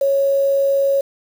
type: tone with quantisation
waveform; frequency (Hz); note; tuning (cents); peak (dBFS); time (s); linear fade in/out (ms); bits
sine; 552; C#5; -7; -13; 0.01-1.01; 5; 6
effects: none